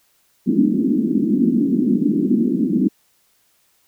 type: band-pass noise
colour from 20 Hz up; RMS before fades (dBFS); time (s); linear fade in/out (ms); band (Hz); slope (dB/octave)
pink; -17; 0.46-2.89; 20; 200 to 320; 48
effects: white hiss -61 dBFS RMS until 3.87 s